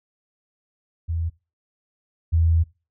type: tone pair in turn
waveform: sine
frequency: 83 / 82.38 Hz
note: E2 / E2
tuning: +12 / -1 cents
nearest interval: unison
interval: 13 cents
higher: first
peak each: -22 / -15 dBFS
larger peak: second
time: 1.08-1.3 / 2.32-2.64 s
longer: second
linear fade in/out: 20 ms
effects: noise-tail reverb RT60 0.3 s tail -22 dB re dry